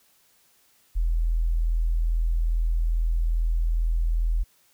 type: tone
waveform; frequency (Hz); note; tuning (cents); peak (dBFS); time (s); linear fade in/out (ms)
sine; 41.2; E1; 0; -20; 0.95-4.44; 20
effects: white hiss -62 dBFS RMS until 4.73 s